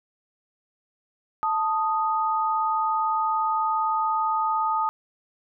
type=tone pair together; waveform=sine; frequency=881 / 1243.5 Hz; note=A5 / D#6; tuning=+2 / -1 cents; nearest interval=tritone; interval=597 cents; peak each=-24 dBFS; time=1.43-4.89 s; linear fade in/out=0 ms; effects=none